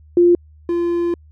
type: tone pair in turn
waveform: sine / triangle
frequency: 349.2 / 344.4 Hz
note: F4 / F4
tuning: 0 / -24 cents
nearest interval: unison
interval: 24 cents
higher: first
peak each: -8 / -14 dBFS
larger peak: first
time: 0.17-0.35 / 0.69-1.14 s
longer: second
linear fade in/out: 2 ms
effects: added 76 Hz sine -43 dBFS peak until 1.31 s